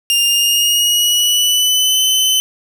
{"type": "tone with pitch glide", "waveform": "sawtooth", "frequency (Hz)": [2805, 3041], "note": ["F7", "F#7"], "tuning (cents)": [7, 47], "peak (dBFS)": -8, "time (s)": [0.1, 2.4], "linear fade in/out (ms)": 0, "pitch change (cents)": 140, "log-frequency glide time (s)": [0.26, 2], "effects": []}